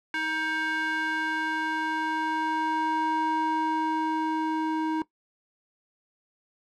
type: tone with band-pass filter sweep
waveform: square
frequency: 315.8 Hz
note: D#4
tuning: 26 cents sharp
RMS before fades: -27 dBFS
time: 0.14-5.02 s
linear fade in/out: 2 ms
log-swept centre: 1800 to 650 Hz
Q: 2.4
effects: noise-tail reverb RT60 0.1 s tail -18 dB re dry